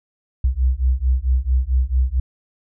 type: beating tone pair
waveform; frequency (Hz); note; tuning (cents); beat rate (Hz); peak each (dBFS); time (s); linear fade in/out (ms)
sine; 61.74 / 66.24; B1 / C2; 0 / +22; 4.5; -18; 0.44-2.2; 5
effects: none